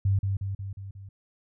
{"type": "tone with echo", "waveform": "sine", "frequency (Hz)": 98, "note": "G2", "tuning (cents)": 0, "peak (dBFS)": -20, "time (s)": [0.05, 0.19], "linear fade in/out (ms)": 5, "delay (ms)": 180, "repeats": 5, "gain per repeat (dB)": -4, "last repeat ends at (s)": 1.09, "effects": []}